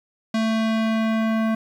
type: tone with low-pass filter sweep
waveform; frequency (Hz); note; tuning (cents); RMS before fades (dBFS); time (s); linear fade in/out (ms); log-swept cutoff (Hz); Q
square; 222.2; A3; +17; -21; 0.34-1.55; 5; 5100 to 1700; 0.95
effects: 8-bit